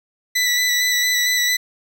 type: tone with vibrato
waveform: 20% pulse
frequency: 1975.5 Hz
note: B6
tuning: in tune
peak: -11 dBFS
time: 0.35-1.57 s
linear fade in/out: 10 ms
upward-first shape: square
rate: 4.4 Hz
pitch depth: 15 cents each way
effects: none